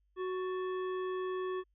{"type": "harmonic tone with a mistuned harmonic", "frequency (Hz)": 370.9, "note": "F#4", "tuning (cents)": 4, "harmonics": [1, 3, 5, 7, 9], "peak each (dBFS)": [-34, -42, -49, -59, -57], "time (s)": [0.16, 1.64], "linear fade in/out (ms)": 50, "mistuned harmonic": 5, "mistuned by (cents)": -84, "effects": ["added 50 Hz sine -70 dBFS peak until 1.74 s"]}